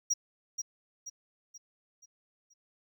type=tone with echo; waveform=triangle; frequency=5710 Hz; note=F8; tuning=37 cents sharp; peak=-24 dBFS; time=0.1-0.14 s; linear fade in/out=10 ms; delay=480 ms; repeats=5; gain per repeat=-7 dB; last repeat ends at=2.54 s; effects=none